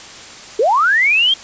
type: linear sweep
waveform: sine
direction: up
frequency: 390 to 3263 Hz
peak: -10 dBFS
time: 0.59-1.34 s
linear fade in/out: 5 ms
effects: white hiss -35 dBFS RMS until 1.43 s + resampled to 16000 Hz